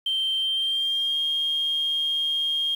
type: tone with pitch glide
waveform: sine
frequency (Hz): 3136 to 3228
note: G7 to G#7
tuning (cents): 0 to -50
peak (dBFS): -21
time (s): 0.06-2.75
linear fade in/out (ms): 5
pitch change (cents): +50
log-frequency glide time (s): 0.39-1.17
effects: tanh soft clip ceiling -18 dBFS + 8-bit